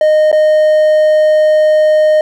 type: tone with dropouts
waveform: triangle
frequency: 616 Hz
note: D#5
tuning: 17 cents flat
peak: -4 dBFS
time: 0.01-2.21 s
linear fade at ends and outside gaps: 2 ms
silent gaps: 0.316-0.327 s
effects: none